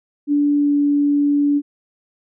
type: tone with pitch glide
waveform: sine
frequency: 290 to 288.3 Hz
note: D4 to D4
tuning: -22 to -32 cents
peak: -13 dBFS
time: 0.27-1.62 s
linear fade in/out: 50 ms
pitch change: -10 cents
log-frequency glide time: 0.57-0.73 s
effects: none